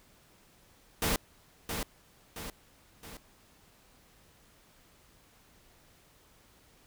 pink noise with echo, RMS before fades -29 dBFS, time 1.02-1.16 s, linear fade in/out 2 ms, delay 670 ms, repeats 3, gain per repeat -6 dB, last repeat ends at 3.17 s, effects pink hiss -62 dBFS RMS until 6.86 s

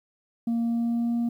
sine tone with pitch glide, 232.5 to 235.7 Hz, A#3 to A#3, -4 to +19 cents, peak -20 dBFS, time 0.47-1.29 s, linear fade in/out 5 ms, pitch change +23 cents, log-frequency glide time 0.61-1.15 s, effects tanh soft clip ceiling -22 dBFS + 10-bit

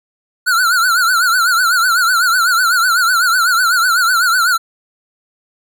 square tone with vibrato, 1422 Hz, F6, 31 cents sharp, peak -11 dBFS, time 0.46-4.58 s, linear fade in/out 20 ms, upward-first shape triangle, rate 8 Hz, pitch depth 140 cents each way, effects none

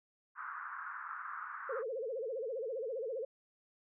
white band-pass noise, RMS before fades -44 dBFS, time 0.35-1.84 s, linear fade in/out 50 ms, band 1100 to 1500 Hz, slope 48 dB/octave
sine tone with vibrato, 486.9 Hz, B4, 25 cents flat, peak -36 dBFS, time 1.69-3.25 s, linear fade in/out 5 ms, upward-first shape sine, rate 15 Hz, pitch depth 210 cents each way
effects none

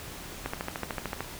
click train, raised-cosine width 0.5 ms, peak -16 dBFS, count 11, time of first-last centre 0.46-1.206 s, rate 13.4 Hz, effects pink hiss -42 dBFS RMS until 1.39 s

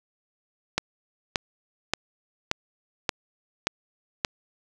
click train, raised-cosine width 0.2 ms, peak -5 dBFS, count 7, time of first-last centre 0.78-4.248 s, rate 1.73 Hz, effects none

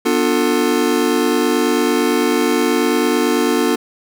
square chord, B half-diminished seventh, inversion none, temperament just, 246.9 / 296.3 / 355.6 / 444.5 Hz, B3 / D4 / F4 / A4, 0 / +15 / +31 / +18 cents, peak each -20 dBFS, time 0.05-3.76 s, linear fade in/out 10 ms, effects none

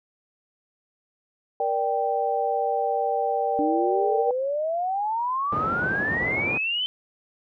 sine chord, G minor, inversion first, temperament just, 470.4 / 588 / 784 Hz, Bb4 / D5 / G5, +16 / +2 / 0 cents, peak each -27 / -28 / -24 dBFS, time 1.6-4.31 s, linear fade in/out 2 ms
sine exponential sweep, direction up, 293.7 to 3097 Hz, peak -23 dBFS, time 3.59-6.86 s, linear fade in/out 0 ms
pink band-pass noise, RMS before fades -31 dBFS, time 5.52-6.58 s, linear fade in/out 5 ms, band 130 to 840 Hz, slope 12 dB/octave
effects none

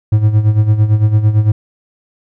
triangle tone with tremolo, 106.8 Hz, G#2, 49 cents sharp, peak -3 dBFS, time 0.12-1.52 s, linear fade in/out 5 ms, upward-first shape sine, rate 8.9 Hz, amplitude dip 70%, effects none

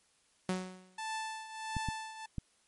sawtooth tone with exponential decay, 185 Hz, F#3, in tune, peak -25 dBFS, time 0.49-1 s, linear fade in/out 2 ms, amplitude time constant 110 ms
sawtooth tone with tremolo, 880 Hz, A5, in tune, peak -31 dBFS, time 0.98-2.26 s, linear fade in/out 5 ms, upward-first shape triangle, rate 1.5 Hz, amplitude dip 75%
clicks, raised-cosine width 5 ms, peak -23 dBFS, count 3, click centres 1.767 / 1.887 / 2.383 s
effects white hiss -70 dBFS RMS until 2.67 s + MP3 48 kbps

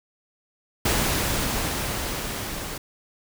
pink noise with level ramp, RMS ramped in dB -22 to -33 dBFS, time 0.85-2.78 s, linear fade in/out 5 ms, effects none

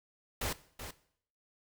pink noise with echo, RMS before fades -35 dBFS, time 0.41-0.53 s, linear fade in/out 5 ms, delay 380 ms, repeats 1, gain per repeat -9 dB, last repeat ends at 0.91 s, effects noise-tail reverb RT60 0.6 s tail -17 dB re dry

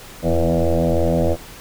sine tone with frequency modulation, 250 Hz, B3, 21 cents sharp, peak -14 dBFS, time 0.22-1.37 s, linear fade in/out 50 ms, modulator 82.8 Hz, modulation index 4.8, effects pink hiss -39 dBFS RMS until 1.6 s

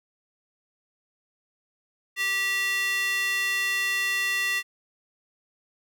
square tone with high-pass filter, 390 Hz, G4, 9 cents flat, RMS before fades -26 dBFS, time 2.16-4.63 s, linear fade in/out 50 ms, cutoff 2200 Hz, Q 5.1, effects none

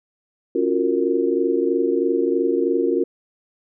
sine chord, Gb major seventh, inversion second, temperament just, 277.5 / 346.9 / 370 / 462.5 Hz, Db4 / F4 / Gb4 / Bb4, +2 / -12 / 0 / -14 cents, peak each -24 / -21 / -23 / -22 dBFS, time 0.55-3.04 s, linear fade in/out 5 ms, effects none

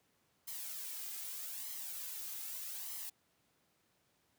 blue noise with flanger, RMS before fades -44 dBFS, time 0.47-3.1 s, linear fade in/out 10 ms, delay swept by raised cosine 0.96 to 2.46 ms, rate 0.81 Hz, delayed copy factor +0.6, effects pink hiss -75 dBFS RMS until 4.38 s + high-pass 100 Hz 12 dB/octave

